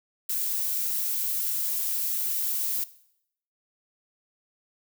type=noise; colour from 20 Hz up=violet; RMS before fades=-28 dBFS; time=0.29-2.84 s; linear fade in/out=5 ms; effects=noise-tail reverb RT60 0.7 s tail -17 dB re dry